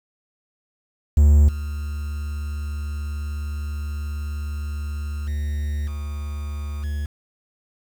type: tone with level steps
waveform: triangle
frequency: 73.42 Hz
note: D2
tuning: in tune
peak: -8 / -23 / -20 / -24 / -21 dBFS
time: 1.17-7.06 s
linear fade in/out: 5 ms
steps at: 1.48 / 5.27 / 5.87 / 6.83 s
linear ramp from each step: 10 ms
effects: 7-bit